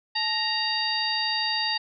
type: harmonic tone with a mistuned harmonic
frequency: 932.3 Hz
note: A#5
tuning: in tune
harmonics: 1 / 2 / 3 / 4 / 5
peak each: -31 / -31 / -32 / -32 / -27 dBFS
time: 0.15-1.78 s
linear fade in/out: 10 ms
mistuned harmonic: 1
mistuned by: -130 cents
effects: none